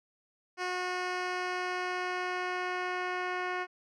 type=tone with low-pass filter sweep; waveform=10% pulse; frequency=363.1 Hz; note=F#4; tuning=33 cents flat; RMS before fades=-34 dBFS; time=0.57-3.67 s; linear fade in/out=50 ms; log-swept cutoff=5000 to 2600 Hz; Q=0.92; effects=none